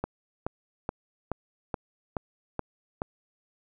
click train, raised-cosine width 1 ms, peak -15 dBFS, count 8, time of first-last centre 0.04-3.019 s, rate 2.35 Hz, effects none

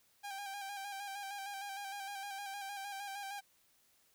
sawtooth tone with vibrato, 796 Hz, G5, 26 cents sharp, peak -38 dBFS, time 0.23-3.41 s, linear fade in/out 20 ms, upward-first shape square, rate 6.5 Hz, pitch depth 34 cents each way, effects white hiss -71 dBFS RMS until 4.14 s

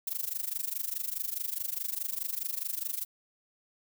violet noise with amplitude modulation, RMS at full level -31 dBFS, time 0.07-3.05 s, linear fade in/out 5 ms, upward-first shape sine, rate 24.8 Hz, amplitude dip 90%, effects none

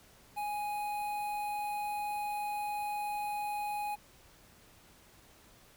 square tone with notch filter, 830.6 Hz, G#5, in tune, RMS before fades -36 dBFS, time 0.36-3.96 s, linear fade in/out 20 ms, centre 5600 Hz, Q 0.64, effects pink hiss -60 dBFS RMS until 5.76 s

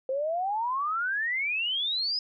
sine exponential sweep, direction up, 515 to 5120 Hz, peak -26 dBFS, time 0.09-2.19 s, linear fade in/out 2 ms, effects none

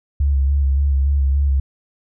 sine tone with vibrato, 69.3 Hz, C#2, in tune, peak -13 dBFS, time 0.2-1.6 s, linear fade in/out 5 ms, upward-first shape square, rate 3.5 Hz, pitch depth 33 cents each way, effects none

